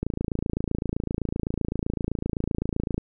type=click train; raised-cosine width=3 ms; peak=-13 dBFS; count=83; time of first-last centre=0.03-2.98 s; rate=27.8 Hz; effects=none